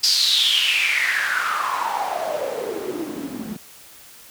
white noise with band-pass filter sweep, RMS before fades -22 dBFS, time 0.03-3.57 s, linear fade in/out 10 ms, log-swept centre 5000 to 200 Hz, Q 8.1, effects white hiss -45 dBFS RMS until 4.3 s

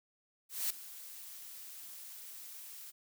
blue noise with ADSR envelope, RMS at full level -33 dBFS, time 0.49-2.92 s, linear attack 210 ms, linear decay 6 ms, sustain -16 dB, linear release 28 ms, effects none

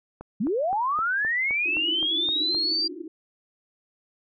click train, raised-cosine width 1 ms, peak -24 dBFS, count 10, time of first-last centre 0.21-2.548 s, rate 3.85 Hz
sine linear sweep, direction up, 176.1 to 4774 Hz, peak -22 dBFS, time 0.4-2.88 s, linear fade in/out 10 ms
white band-pass noise, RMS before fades -37 dBFS, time 1.65-3.08 s, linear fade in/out 5 ms, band 300 to 350 Hz, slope 96 dB/octave
effects none

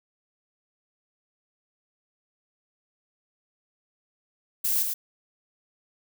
violet noise with echo, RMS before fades -25 dBFS, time 4.64-4.83 s, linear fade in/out 10 ms, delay 110 ms, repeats 1, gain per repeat -4 dB, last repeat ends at 4.94 s, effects none

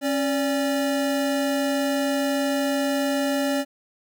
square tone pair together, 273.3 / 579 Hz, C#4 / D5, -24 / -25 cents, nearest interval octave + minor second, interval 1299 cents, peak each -24 / -26 dBFS, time 0.01-3.65 s, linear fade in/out 50 ms, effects none

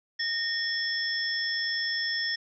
sine tone cluster, 1841 / 3370 / 5320 Hz, A#6 / G#7 / E8, -22 / +25 / +15 cents, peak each -30 / -36 / -30 dBFS, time 0.19-2.36 s, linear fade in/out 10 ms, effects none

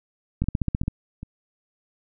two click trains, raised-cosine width 5 ms, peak -10 / -22 dBFS, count 8 / 3, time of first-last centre 0.42-0.881 / 0.44-1.231 s, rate 15.2 / 2.53 Hz, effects none

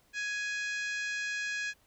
harmonic tone with a mistuned harmonic, 833 Hz, G#5, 5 cents sharp, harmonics 2 / 3 / 4 / 5 / 6 / 7 / 8 / 9, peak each -34 / -38 / -46 / -47 / -49 / -50 / -48 / -52 dBFS, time 0.13-1.74 s, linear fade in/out 50 ms, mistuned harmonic 8, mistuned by -24 cents, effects pink hiss -67 dBFS RMS until 1.86 s

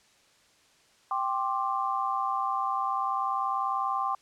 sine chord, G suspended fourth, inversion none, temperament equal with one note detuned, 784 / 1054.4 / 1174.7 Hz, G5 / C6 / D6, 0 / +13 / 0 cents, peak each -31 / -30 / -31 dBFS, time 1.11-4.15 s, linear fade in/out 2 ms, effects white hiss -62 dBFS RMS until 4.21 s + low-pass 7000 Hz 12 dB/octave

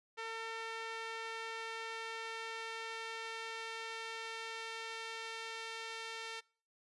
sawtooth tone with band-pass filter sweep, 451.5 Hz, A4, 45 cents sharp, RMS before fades -44 dBFS, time 0.17-6.41 s, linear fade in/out 20 ms, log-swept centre 1900 to 3100 Hz, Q 0.79, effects noise-tail reverb RT60 0.5 s tail -26 dB re dry + resampled to 24000 Hz

